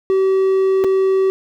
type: tone with dropouts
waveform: triangle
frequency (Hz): 382.7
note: G4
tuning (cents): -42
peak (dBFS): -10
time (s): 0.1-1.3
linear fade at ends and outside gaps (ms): 0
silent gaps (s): 0.84-0.845
effects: none